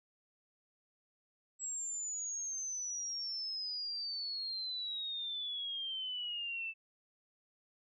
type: exponential sweep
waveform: sine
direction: down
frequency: 7720 to 2637 Hz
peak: -37 dBFS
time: 1.59-6.74 s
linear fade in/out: 50 ms
effects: none